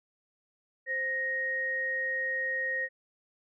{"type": "tone pair together", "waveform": "sine", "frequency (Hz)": [522, 1869.9], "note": ["C5", "A#6"], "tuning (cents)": [-4, 5], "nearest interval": "octave + minor seventh", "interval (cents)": 2209, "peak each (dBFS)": [-38, -29], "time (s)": [0.86, 2.89], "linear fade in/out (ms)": 50, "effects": []}